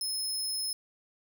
25% pulse tone, 5180 Hz, E8, 31 cents flat, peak -26 dBFS, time 0.01-0.73 s, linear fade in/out 2 ms, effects none

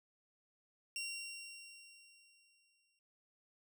20% pulse tone with exponential decay, 2752 Hz, F7, 26 cents flat, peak -34 dBFS, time 0.96-2.99 s, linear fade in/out 1 ms, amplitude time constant 440 ms, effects noise-tail reverb RT60 0.6 s tail -25 dB re dry

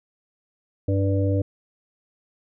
harmonic tone, 98 Hz, G2, in tune, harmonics 1 / 3 / 5 / 6, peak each -20 / -26 / -28 / -31 dBFS, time 0.88-1.42 s, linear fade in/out 5 ms, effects none

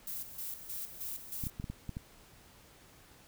violet noise with tremolo, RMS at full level -40 dBFS, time 0.07-1.5 s, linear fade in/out 2 ms, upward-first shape square, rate 3.2 Hz, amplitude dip 65%
clicks, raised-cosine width 5 ms, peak -26 dBFS, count 7, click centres 1.438 / 1.468 / 1.599 / 1.642 / 1.7 / 1.893 / 1.969 s
effects pink hiss -59 dBFS RMS until 3.27 s

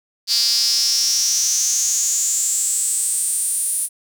sawtooth tone with high-pass filter sweep, 233.1 Hz, A#3, in tune, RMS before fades -19 dBFS, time 0.27-3.89 s, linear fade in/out 50 ms, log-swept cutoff 4700 to 9900 Hz, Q 8.5, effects none

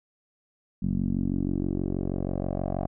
10% pulse tone with low-pass filter sweep, 46.25 Hz, F#1, in tune, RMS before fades -28 dBFS, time 0.82-2.87 s, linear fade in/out 10 ms, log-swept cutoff 200 to 710 Hz, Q 3, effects none

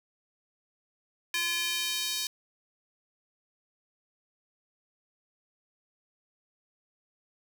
square tone with high-pass filter sweep, 343.3 Hz, F4, 30 cents flat, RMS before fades -31 dBFS, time 1.34-2.27 s, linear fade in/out 2 ms, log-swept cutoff 2200 to 4100 Hz, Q 1.6, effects none

